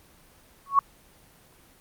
sine tone with exponential growth, 1108.7 Hz, C#6, in tune, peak -11 dBFS, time 0.66-0.79 s, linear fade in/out 2 ms, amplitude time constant 27 ms, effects pink hiss -56 dBFS RMS until 1.8 s + Opus 24 kbps

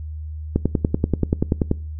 click train, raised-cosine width 3 ms, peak -4 dBFS, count 13, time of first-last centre 0.56-1.714 s, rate 10.4 Hz, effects noise-tail reverb RT60 0.4 s tail -23 dB re dry + added 77 Hz sine -28 dBFS peak until 1.99 s

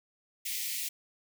white high-pass noise, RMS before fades -35 dBFS, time 0.45-0.89 s, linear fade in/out 10 ms, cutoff 1900 Hz, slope 96 dB/octave, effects none

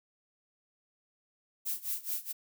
violet noise with tremolo, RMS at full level -33 dBFS, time 1.65-2.33 s, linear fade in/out 20 ms, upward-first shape sine, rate 4.7 Hz, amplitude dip 90%, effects none

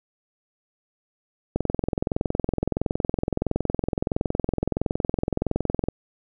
click train, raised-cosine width 2 ms, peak -9 dBFS, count 94, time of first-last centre 1.56-5.886 s, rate 21.5 Hz, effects none

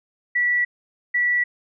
sine tone pair in turn, 1951 / 1951 Hz, B6 / B6, -22 / -22 cents, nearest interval unison, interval 0 cents, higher neither, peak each -17 dBFS, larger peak neither, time 0.35-0.65 / 1.14-1.44 s, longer neither, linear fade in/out 10 ms, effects none

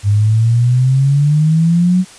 sine exponential sweep, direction up, 100.2 to 186.9 Hz, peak -8 dBFS, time 0.03-2.05 s, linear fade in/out 50 ms, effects white hiss -38 dBFS RMS until 2.18 s + resampled to 22050 Hz

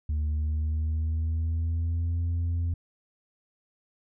sine tone with pitch glide, 75.8 to 85.08 Hz, D#2 to F2, -45 to -45 cents, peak -22 dBFS, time 0.09-2.74 s, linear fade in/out 5 ms, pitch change +200 cents, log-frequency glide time 0.29-2.2 s, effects tanh soft clip ceiling -24 dBFS

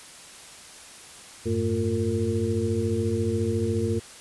sine tone cluster, 92.5 / 106.7 / 225.6 / 349.5 / 456.5 Hz, F#2 / G#2 / A3 / F4 / A#4, 0 / +47 / +44 / +1 / -36 cents, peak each -29 dBFS, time 1.45-4 s, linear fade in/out 20 ms, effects white hiss -45 dBFS RMS until 4.2 s + resampled to 24000 Hz

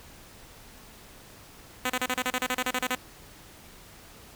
5% pulse tone bursts, 253 Hz, B3, 42 cents sharp, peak -14 dBFS, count 14, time 1.85-2.951 s, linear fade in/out 2 ms, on 48 ms, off 33 ms, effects pink hiss -50 dBFS RMS until 4.35 s

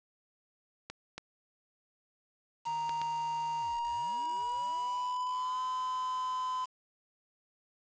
clicks, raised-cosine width 0.2 ms, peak -23 dBFS, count 4, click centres 0.9 / 1.18 / 2.894 / 3.016 s
triangle tone with pitch glide, 932.3 to 1016.7 Hz, A#5 to B5, 0 to +50 cents, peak -30 dBFS, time 2.65-6.66 s, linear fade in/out 20 ms, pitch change +150 cents, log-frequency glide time 3.6-5.6 s
effects resampled to 16000 Hz + 8-bit

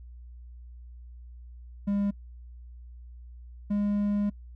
triangle tone pair in turn, 201.6 / 204.9 Hz, G3 / G#3, +49 / -23 cents, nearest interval unison, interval 28 cents, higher second, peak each -22 dBFS, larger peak neither, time 1.87-2.11 / 3.7-4.3 s, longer second, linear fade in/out 10 ms, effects noise-tail reverb RT60 0.1 s tail -24 dB re dry + added 60 Hz sine -43 dBFS peak until 4.55 s

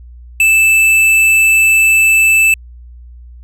sine tone with tanh clipping, 2637 Hz, E7, in tune, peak -8 dBFS, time 0.4-2.54 s, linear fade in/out 2 ms, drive 13 dB, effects added 60 Hz sine -32 dBFS peak until 3.43 s

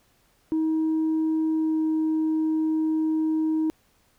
sine tone with pitch glide, 317.1 to 315.3 Hz, D#4 to D#4, +33 to +23 cents, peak -19 dBFS, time 0.52-3.7 s, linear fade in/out 0 ms, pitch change -10 cents, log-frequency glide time 1.53-1.81 s, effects tanh soft clip ceiling -19 dBFS + pink hiss -64 dBFS RMS until 4.18 s

